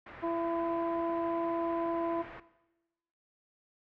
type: low-pass noise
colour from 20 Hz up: white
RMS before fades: -49 dBFS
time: 0.06-2.4 s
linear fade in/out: 5 ms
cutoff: 2000 Hz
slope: 24 dB/octave
type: harmonic tone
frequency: 335.6 Hz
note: E4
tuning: 31 cents sharp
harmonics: 1 / 2 / 3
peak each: -32 / -35 / -37 dBFS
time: 0.22-2.23 s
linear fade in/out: 20 ms
effects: noise-tail reverb RT60 1.0 s tail -17 dB re dry